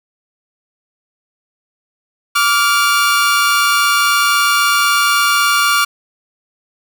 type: tone pair together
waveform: sawtooth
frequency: 1158.3 / 1402 Hz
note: D6 / F6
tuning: -24 / +6 cents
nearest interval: minor third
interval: 330 cents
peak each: -10 dBFS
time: 2.35-5.85 s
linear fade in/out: 10 ms
effects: none